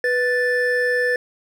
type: tone pair together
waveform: triangle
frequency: 493.2 / 1759.3 Hz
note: B4 / A6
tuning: -2 / -1 cents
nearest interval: octave + minor seventh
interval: 2201 cents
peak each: -18 dBFS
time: 0.04-1.16 s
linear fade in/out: 2 ms
effects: none